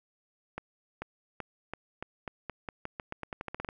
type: accelerating click train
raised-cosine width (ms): 0.5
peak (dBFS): -21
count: 19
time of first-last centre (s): 0.58-3.689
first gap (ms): 440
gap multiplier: 0.87
effects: none